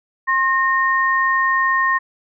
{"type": "tone pair together", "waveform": "sine", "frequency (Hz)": [1067, 1844.4], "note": ["C6", "A#6"], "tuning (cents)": [34, -19], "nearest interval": "major sixth", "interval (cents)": 947, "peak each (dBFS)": [-17, -17], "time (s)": [0.27, 1.99], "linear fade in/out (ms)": 20, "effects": []}